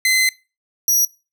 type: tone pair in turn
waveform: sawtooth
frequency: 2051 / 5786 Hz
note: C7 / F#8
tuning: -35 / -40 cents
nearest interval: octave + tritone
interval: 1795 cents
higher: second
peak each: -10 dBFS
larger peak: neither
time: 0.05-0.29 / 0.88-1.05 s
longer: first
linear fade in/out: 2 ms
effects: noise-tail reverb RT60 0.3 s tail -22 dB re dry